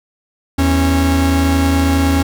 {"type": "tone pair together", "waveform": "45% pulse", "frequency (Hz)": [81.4, 273.8], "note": ["E2", "C#4"], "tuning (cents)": [-21, -21], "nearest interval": "octave + major sixth", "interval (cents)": 2100, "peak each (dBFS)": -14, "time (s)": [0.58, 2.23], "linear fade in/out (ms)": 10, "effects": []}